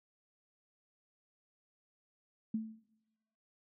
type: tone with exponential decay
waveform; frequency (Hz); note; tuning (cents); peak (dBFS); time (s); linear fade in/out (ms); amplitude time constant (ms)
sine; 220.5; A3; +4; -29; 2.54-2.79; 5; 53
effects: noise-tail reverb RT60 1.0 s tail -20 dB re dry